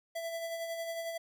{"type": "tone with tremolo", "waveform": "square", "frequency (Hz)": 665, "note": "E5", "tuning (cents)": 15, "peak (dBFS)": -35, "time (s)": [0.15, 1.18], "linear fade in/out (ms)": 10, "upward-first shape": "sine", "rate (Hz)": 11, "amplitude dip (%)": 40, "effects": []}